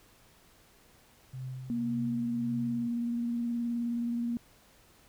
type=tone with tremolo; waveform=sine; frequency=129.5 Hz; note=C3; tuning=17 cents flat; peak=-35 dBFS; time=1.33-2.88 s; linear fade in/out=10 ms; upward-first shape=triangle; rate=1.8 Hz; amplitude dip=65%
type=tone with vibrato; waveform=sine; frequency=236.5 Hz; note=A#3; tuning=25 cents sharp; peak=-29 dBFS; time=1.7-4.37 s; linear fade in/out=0 ms; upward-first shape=square; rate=19 Hz; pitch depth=15 cents each way
effects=pink hiss -61 dBFS RMS until 5.08 s